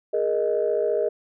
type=chord; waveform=sine; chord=Ab suspended second; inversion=none; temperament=equal with one note detuned; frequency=415.3 / 469.9 / 622.3 Hz; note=Ab4 / Bb4 / Eb5; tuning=0 / +14 / 0 cents; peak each=-24 dBFS; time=0.13-1.09 s; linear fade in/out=10 ms; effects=tanh soft clip ceiling -12 dBFS